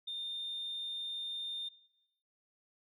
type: tone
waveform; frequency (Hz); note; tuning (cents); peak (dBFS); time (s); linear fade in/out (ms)
sine; 3623; A7; +50; -36; 0.07-1.69; 10
effects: noise-tail reverb RT60 0.9 s tail -19 dB re dry + tanh soft clip ceiling -34 dBFS